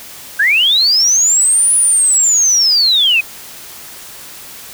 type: linear two-way sweep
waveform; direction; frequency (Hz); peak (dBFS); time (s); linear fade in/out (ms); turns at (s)
sine; up then down; 1532 to 9900 to 2463; -8; 0.39-3.21; 10; 1.74
effects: white hiss -33 dBFS RMS until 4.73 s